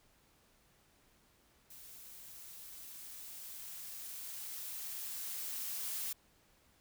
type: noise with level ramp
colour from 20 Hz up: blue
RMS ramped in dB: -54 to -39 dBFS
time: 1.7-6.13 s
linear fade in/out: 5 ms
effects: pink hiss -69 dBFS RMS until 6.8 s